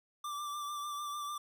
square tone with vibrato, 1174.7 Hz, D6, in tune, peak -38 dBFS, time 0.24-1.38 s, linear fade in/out 5 ms, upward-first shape triangle, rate 6.7 Hz, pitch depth 34 cents each way, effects none

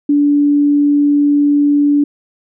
sine tone, 289.5 Hz, D4, 25 cents flat, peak -8 dBFS, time 0.09-2.04 s, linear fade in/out 5 ms, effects none

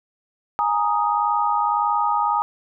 sine chord, Ab suspended second, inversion none, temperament equal, 830.6 / 932.3 / 1244.5 Hz, Ab5 / Bb5 / Eb6, 0 / 0 / 0 cents, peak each -22 dBFS, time 0.59-2.42 s, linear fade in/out 0 ms, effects none

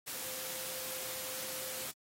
sine tone in noise, 519 Hz, C5, 14 cents flat, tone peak -50 dBFS, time 0.14-1.87 s, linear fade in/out 20 ms, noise white, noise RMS -41 dBFS, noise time 0.06-1.92 s, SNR -12 dB, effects high-pass 100 Hz 12 dB/octave + AAC 48 kbps

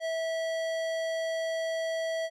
sine tone with tanh clipping, 652 Hz, E5, 19 cents flat, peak -31 dBFS, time 0-2.3 s, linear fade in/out 50 ms, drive 18 dB, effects none

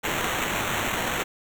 white noise with sample-and-hold, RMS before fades -27 dBFS, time 0.03-1.24 s, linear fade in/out 20 ms, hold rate 4900 Hz, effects none

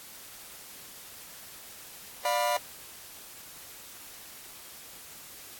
40% pulse chord, B diminished, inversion first, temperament just, 592.7 / 711.2 / 987.8 Hz, D5 / F5 / B5, +16 / +31 / 0 cents, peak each -29 dBFS, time 2.25-2.57 s, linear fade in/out 2 ms, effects white hiss -47 dBFS RMS until 5.59 s + AAC 64 kbps

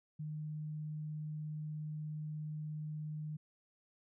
sine tone, 152.8 Hz, D#3, 31 cents flat, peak -39 dBFS, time 0.19-3.37 s, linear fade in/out 10 ms, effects none

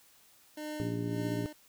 25% pulse tone with tremolo, 303.4 Hz, D#4, 44 cents flat, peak -33 dBFS, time 0.57-1.53 s, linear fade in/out 5 ms, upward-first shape sine, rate 1.7 Hz, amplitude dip 75%
harmonic tone, 57.6 Hz, A#1, 20 cents flat, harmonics 2 / 3 / 4 / 5 / 6 / 7, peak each -36 / -39 / -44 / -36 / -47 / -40 dBFS, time 0.8-1.46 s, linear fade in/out 0 ms
effects white hiss -62 dBFS RMS until 1.68 s

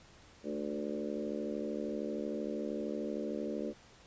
harmonic tone with a mistuned harmonic, 73 Hz, D2, 10 cents flat, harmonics 3 / 4 / 5 / 6 / 7 / 8, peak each -40 / -41 / -42 / -43 / -43 / -44 dBFS, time 0.43-3.74 s, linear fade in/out 50 ms, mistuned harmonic 4, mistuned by +26 cents, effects pink hiss -59 dBFS RMS until 4.06 s + resampled to 16000 Hz

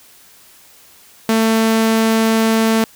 sawtooth tone, 223.2 Hz, A3, 25 cents sharp, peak -8 dBFS, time 1.29-2.84 s, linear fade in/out 2 ms, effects white hiss -46 dBFS RMS until 2.95 s

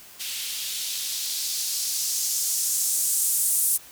violet noise with band-pass filter sweep, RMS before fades -26 dBFS, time 0.19-3.78 s, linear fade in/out 20 ms, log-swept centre 2900 to 9700 Hz, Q 1.6, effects white hiss -47 dBFS RMS until 3.91 s

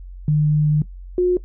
sine tone pair in turn, 150.8 / 360.1 Hz, D3 / F#4, +46 / -47 cents, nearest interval octave + minor third, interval 1507 cents, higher second, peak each -13 dBFS, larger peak neither, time 0.28-0.82 / 1.18-1.37 s, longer first, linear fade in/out 2 ms, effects noise-tail reverb RT60 0.1 s tail -17 dB re dry + added 45 Hz sine -33 dBFS peak until 1.44 s

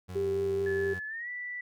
30% pulse tone, 91.5 Hz, F#2, 19 cents flat, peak -36 dBFS, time 0.08-1 s, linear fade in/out 20 ms
sine tone with vibrato, 393.4 Hz, G4, 6 cents sharp, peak -27 dBFS, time 0.15-0.94 s, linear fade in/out 10 ms, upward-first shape sine, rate 4.7 Hz, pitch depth 10 cents each way
sine tone with pitch glide, 1723 to 1967.8 Hz, A6 to B6, -37 to -7 cents, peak -35 dBFS, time 0.66-1.61 s, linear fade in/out 5 ms, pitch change +230 cents, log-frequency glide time 1.07-1.29 s
effects none

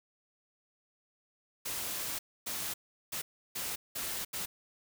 white noise bursts at uneven times, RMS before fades -37 dBFS, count 6, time 1.65-2.19 / 2.46-2.74 / 3.12-3.22 / 3.55-3.76 / 3.95-4.25 / 4.33-4.46 s, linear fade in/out 10 ms, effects none

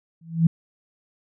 sine tone with exponential growth, 164.81 Hz, E3, in tune, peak -10 dBFS, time 0.21-0.47 s, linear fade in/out 5 ms, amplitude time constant 55 ms, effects none

